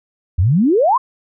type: exponential sweep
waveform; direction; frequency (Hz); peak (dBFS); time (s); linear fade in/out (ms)
sine; up; 77.78 to 1108.7; -10; 0.38-0.98; 10
effects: none